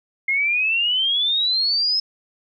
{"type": "exponential sweep", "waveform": "sine", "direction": "up", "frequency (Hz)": [2122, 5200], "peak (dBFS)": -17, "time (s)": [0.28, 2], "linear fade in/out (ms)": 5, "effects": []}